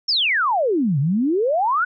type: exponential two-way sweep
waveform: sine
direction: down then up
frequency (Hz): 5580 to 130.81 to 1521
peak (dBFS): -16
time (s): 0.08-1.85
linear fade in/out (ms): 10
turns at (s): 0.99
effects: none